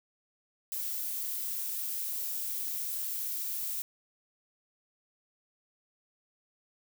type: noise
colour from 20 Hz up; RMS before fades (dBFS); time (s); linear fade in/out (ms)
violet; -35; 0.72-3.82; 0
effects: none